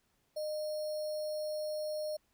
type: tone with sample-and-hold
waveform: sine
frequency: 611 Hz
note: D#5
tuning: 32 cents flat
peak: -34 dBFS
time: 0.36-2.17 s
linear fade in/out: 10 ms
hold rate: 4900 Hz
effects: pink hiss -75 dBFS RMS until 2.33 s